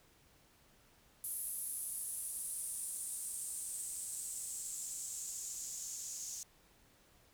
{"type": "noise with band-pass filter sweep", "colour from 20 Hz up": "blue", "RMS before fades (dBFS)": -43, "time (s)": [1.24, 6.43], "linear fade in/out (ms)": 0, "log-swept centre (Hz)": [11000, 6500], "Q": 4.7, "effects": ["pink hiss -67 dBFS RMS until 7.33 s"]}